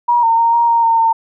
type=tone with pitch steps; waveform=sine; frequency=957 / 913 / 925 / 938 / 929 / 914 / 908 Hz; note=A#5 / A#5 / A#5 / A#5 / A#5 / A#5 / A#5; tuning=+45 / -36 / -14 / +11 / -6 / -34 / -46 cents; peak=-9 dBFS; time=0.08-1.13 s; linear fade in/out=10 ms; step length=150 ms; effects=none